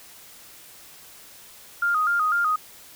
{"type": "tone with vibrato", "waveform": "sine", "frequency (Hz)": 1322, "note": "E6", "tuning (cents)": 5, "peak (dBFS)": -19, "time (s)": [1.82, 2.56], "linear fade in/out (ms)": 5, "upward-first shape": "square", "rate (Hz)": 4, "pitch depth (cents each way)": 100, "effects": ["white hiss -47 dBFS RMS until 2.95 s"]}